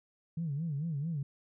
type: tone with vibrato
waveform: sine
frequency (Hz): 153.3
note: D#3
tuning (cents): -25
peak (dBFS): -31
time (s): 0.37-1.23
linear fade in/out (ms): 5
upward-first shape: sine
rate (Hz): 4.5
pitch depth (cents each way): 180
effects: tanh soft clip ceiling -27 dBFS